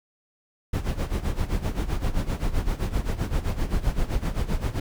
brown noise with tremolo, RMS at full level -22 dBFS, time 0.73-4.8 s, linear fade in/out 5 ms, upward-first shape sine, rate 7.7 Hz, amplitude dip 80%, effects none

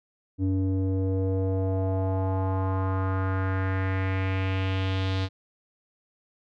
square tone with low-pass filter sweep, 95 Hz, F#2, 46 cents sharp, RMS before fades -26 dBFS, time 0.38-5.29 s, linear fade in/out 50 ms, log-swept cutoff 300 to 4000 Hz, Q 2.7, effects none

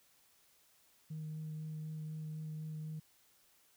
sine tone with vibrato, 155.56 Hz, D#3, in tune, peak -39 dBFS, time 1.1-3 s, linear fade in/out 10 ms, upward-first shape sine, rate 4 Hz, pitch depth 11 cents each way, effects tanh soft clip ceiling -37 dBFS + white hiss -69 dBFS RMS until 3.76 s

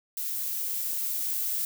violet noise with level ramp, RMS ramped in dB -32 to -29 dBFS, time 0.17-1.65 s, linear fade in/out 2 ms, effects none

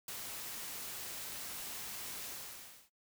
white noise with ADSR envelope, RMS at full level -41 dBFS, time 0.08-2.9 s, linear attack 3 ms, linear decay 14 ms, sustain -3 dB, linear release 640 ms, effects noise-tail reverb RT60 0.1 s tail -19 dB re dry

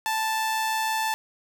sawtooth tone with amplitude modulation, 880 Hz, A5, in tune, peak -19 dBFS, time 0.06-1.14 s, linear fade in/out 0 ms, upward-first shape sine, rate 126 Hz, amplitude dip 25%, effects 9-bit

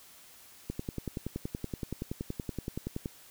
click train, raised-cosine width 3 ms, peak -21 dBFS, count 26, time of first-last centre 0.7-3.058 s, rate 10.6 Hz, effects white hiss -55 dBFS RMS until 3.3 s

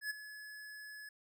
square tone with ADSR envelope, 1703 Hz, G#6, 43 cents sharp, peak -35 dBFS, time 0.01-1.09 s, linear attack 93 ms, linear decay 15 ms, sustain -13 dB, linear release 4 ms, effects none

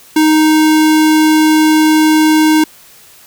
square tone, 311.1 Hz, D#4, in tune, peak -7 dBFS, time 0.16-2.64 s, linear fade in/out 5 ms, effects white hiss -41 dBFS RMS until 3.26 s

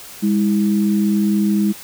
sine tone pair together, 204.1 / 324 Hz, G#3 / E4, -30 / -30 cents, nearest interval minor sixth, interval 800 cents, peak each -14 / -21 dBFS, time 0.22-1.73 s, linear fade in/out 20 ms, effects white hiss -37 dBFS RMS until 1.83 s

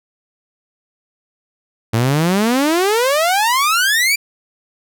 sawtooth exponential sweep, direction up, 108.3 to 2390 Hz, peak -9 dBFS, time 1.93-4.16 s, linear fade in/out 10 ms, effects none

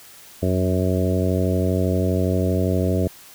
harmonic tone with a mistuned harmonic, 92.5 Hz, F#2, in tune, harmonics 1 / 2 / 3 / 4 / 5 / 6 / 7, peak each -21 / -24 / -26 / -27 / -28 / -29 / -29 dBFS, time 0.42-3.08 s, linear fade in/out 10 ms, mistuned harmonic 1, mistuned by -41 cents, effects white hiss -45 dBFS RMS until 3.34 s

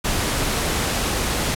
pink noise, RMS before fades -22 dBFS, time 0.04-1.55 s, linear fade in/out 10 ms, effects low-pass 12000 Hz 12 dB/octave

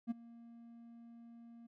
triangle tone with ADSR envelope, 233.1 Hz, A#3, in tune, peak -30 dBFS, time 0.07-1.67 s, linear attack 38 ms, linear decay 17 ms, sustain -21 dB, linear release 10 ms, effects none

